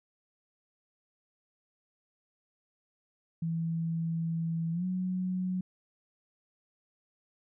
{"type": "tone with pitch glide", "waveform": "sine", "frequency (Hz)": [164.81, 183.93], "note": ["E3", "F#3"], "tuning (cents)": [0, -10], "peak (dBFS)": -29, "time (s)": [3.42, 5.61], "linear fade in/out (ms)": 5, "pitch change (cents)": 190, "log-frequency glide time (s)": [4.72, 4.85], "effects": []}